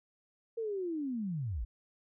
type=linear sweep; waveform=sine; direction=down; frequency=466.2 to 43.65 Hz; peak=-33 dBFS; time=0.57-1.65 s; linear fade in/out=10 ms; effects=none